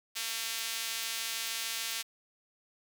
sawtooth tone with high-pass filter, 226.7 Hz, A#3, 48 cents flat, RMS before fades -36 dBFS, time 0.15-2.03 s, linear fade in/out 20 ms, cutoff 3100 Hz, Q 0.81, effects none

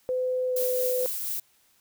sine tone with pitch glide, 508 to 504.5 Hz, B4 to B4, +49 to +37 cents, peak -24 dBFS, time 0.09-1.06 s, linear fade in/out 0 ms, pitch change -12 cents, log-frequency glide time 0.48-0.53 s
violet noise with tremolo, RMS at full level -30 dBFS, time 0.56-1.4 s, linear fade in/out 5 ms, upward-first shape triangle, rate 4.3 Hz, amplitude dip 30%
effects white hiss -64 dBFS RMS until 1.8 s

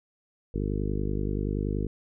harmonic tone, 50.5 Hz, G#1, 48 cents flat, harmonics 1 / 2 / 3 / 4 / 5 / 6 / 7 / 8 / 9, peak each -30 / -33 / -35 / -36 / -37 / -38 / -38 / -39 / -40 dBFS, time 0.54-1.87 s, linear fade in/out 5 ms, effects none

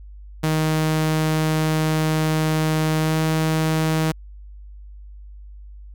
sawtooth tone with pitch glide, 156.7 to 158.34 Hz, D#3 to D#3, +13 to +31 cents, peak -14 dBFS, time 0.43-4.12 s, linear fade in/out 10 ms, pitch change +18 cents, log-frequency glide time 2.99-3.17 s, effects added 50 Hz sine -37 dBFS peak until 5.94 s

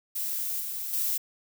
violet noise with level steps, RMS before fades -31 / -34 / -28 dBFS, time 0.15-1.18 s, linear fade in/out 10 ms, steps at 0.6 / 0.93 s, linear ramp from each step 5 ms, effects none

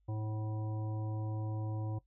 harmonic tone, 108.2 Hz, A2, 29 cents flat, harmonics 1 / 3 / 5 / 7 / 9, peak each -35 / -45 / -49 / -52 / -54 dBFS, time 0.08-1.99 s, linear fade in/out 10 ms, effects noise-tail reverb RT60 0.1 s tail -18 dB re dry + added 50 Hz sine -69 dBFS peak until 2.06 s

